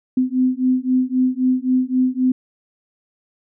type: beating tone pair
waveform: sine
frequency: 253.9 / 257.7 Hz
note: B3 / C4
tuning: +48 / -26 cents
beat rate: 3.8 Hz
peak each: -18 dBFS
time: 0.17-2.32 s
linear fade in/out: 5 ms
effects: none